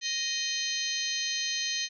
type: harmonic tone with a mistuned harmonic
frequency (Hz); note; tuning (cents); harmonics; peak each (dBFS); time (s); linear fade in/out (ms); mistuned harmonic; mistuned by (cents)
622.3; D#5; 0; 3 / 4 / 5 / 6 / 7 / 8 / 9 / 10; -37 / -39 / -36 / -40 / -33 / -43 / -46 / -35; 0.01-1.89; 50; 7; -69
effects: none